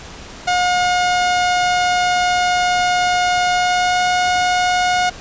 sawtooth tone with pitch glide, 719 to 723.6 Hz, F#5 to F#5, -50 to -39 cents, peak -10 dBFS, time 0.47-5.1 s, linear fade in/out 10 ms, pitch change +11 cents, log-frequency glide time 3.49-4.02 s, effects pink hiss -35 dBFS RMS until 5.2 s + resampled to 16000 Hz

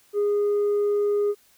sine tone with tanh clipping, 411.2 Hz, G#4, 17 cents flat, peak -20 dBFS, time 0.13-1.35 s, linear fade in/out 50 ms, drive 1 dB, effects white hiss -59 dBFS RMS until 1.57 s

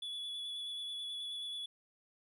triangle tone with vibrato, 3417 Hz, G#7, 49 cents sharp, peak -38 dBFS, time 0.02-1.66 s, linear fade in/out 5 ms, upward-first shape square, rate 9.3 Hz, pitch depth 14 cents each way, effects none

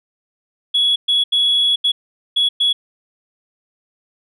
sine tone bursts at uneven times, 3367 Hz, G#7, 23 cents sharp, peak -11 dBFS, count 6, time 0.74-0.96 / 1.08-1.24 / 1.32-1.76 / 1.84-1.92 / 2.36-2.49 / 2.6-2.73 s, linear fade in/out 10 ms, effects tanh soft clip ceiling -9 dBFS

